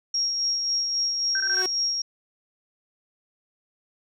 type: tone with tremolo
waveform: sine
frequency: 5588 Hz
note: F8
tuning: in tune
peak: -21 dBFS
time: 0.14-2.02 s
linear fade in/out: 5 ms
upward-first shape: sine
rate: 3.7 Hz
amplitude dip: 35%
type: tone with exponential growth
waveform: sawtooth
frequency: 370.1 Hz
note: F#4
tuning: in tune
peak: -22 dBFS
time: 1.32-1.66 s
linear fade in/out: 2 ms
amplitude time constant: 73 ms
type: tone bursts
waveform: sine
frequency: 1556 Hz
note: G6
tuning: 13 cents flat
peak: -24 dBFS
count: 4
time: 1.35-1.621 s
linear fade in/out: 2 ms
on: 52 ms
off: 21 ms
effects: none